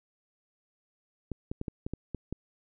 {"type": "clicks", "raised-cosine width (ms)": 3, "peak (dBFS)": -21, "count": 8, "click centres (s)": [1.317, 1.515, 1.614, 1.682, 1.865, 1.936, 2.147, 2.326], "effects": []}